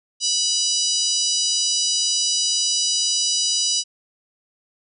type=harmonic tone; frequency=982 Hz; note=B5; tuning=10 cents flat; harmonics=3 / 4 / 5 / 6 / 7 / 8 / 9; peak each=-27 / -27 / -22 / -24 / -30 / -32 / -31 dBFS; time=0.2-3.84 s; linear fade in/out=50 ms; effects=none